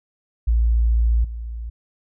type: tone with level steps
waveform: sine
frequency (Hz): 57.2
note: A#1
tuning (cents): -32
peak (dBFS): -14 / -27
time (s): 0.47-1.7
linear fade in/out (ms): 10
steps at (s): 1.24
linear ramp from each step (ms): 5
effects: none